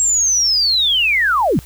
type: linear sweep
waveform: sine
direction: down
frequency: 7610 to 110 Hz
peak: -12 dBFS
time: 0-1.59 s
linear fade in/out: 0 ms
effects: added 60 Hz sine -38 dBFS peak until 1.65 s + white hiss -43 dBFS RMS until 1.65 s